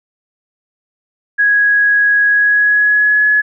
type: tone with pitch glide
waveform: sine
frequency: 1661.2 to 1696.1 Hz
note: G#6 to G#6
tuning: 0 to +36 cents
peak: -8 dBFS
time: 1.38-3.42 s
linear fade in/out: 20 ms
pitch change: +36 cents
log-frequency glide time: 2.28-3.27 s
effects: none